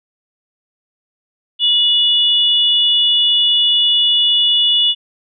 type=tone pair together; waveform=sine; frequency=2912 / 3463 Hz; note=F#7 / A7; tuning=-28 / -28 cents; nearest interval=minor third; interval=300 cents; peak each=-13 / -13 dBFS; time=1.59-4.95 s; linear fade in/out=50 ms; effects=none